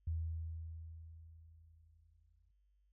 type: tone with exponential decay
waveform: sine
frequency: 81.4 Hz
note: E2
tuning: 21 cents flat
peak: -34 dBFS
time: 0.07-2.51 s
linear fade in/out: 5 ms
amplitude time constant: 530 ms
effects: added 50 Hz sine -70 dBFS peak until 2.92 s